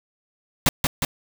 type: noise with echo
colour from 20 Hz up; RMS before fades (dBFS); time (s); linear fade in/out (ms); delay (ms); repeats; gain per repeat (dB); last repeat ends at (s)
pink; -17; 0.66-0.69; 2; 180; 2; -3; 1.05
effects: none